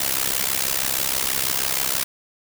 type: noise with amplitude modulation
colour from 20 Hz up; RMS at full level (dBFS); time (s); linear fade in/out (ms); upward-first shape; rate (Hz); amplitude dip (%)
white; -19; 0-2.04; 5; sine; 66.2; 90
effects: none